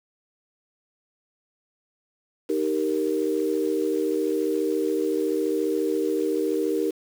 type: chord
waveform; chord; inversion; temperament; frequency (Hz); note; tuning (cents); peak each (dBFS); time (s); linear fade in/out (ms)
sine; Eb major; none; equal; 311.1 / 392 / 466.2; Eb4 / G4 / Bb4; 0 / 0 / 0; -26; 2.49-6.91; 10
effects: 7-bit